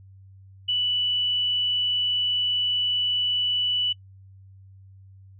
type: tone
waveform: sine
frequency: 2965 Hz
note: F#7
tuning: 3 cents sharp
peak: -21 dBFS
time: 0.68-3.93 s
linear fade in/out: 10 ms
effects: noise-tail reverb RT60 0.1 s tail -25 dB re dry + added 96 Hz sine -46 dBFS peak until 5.39 s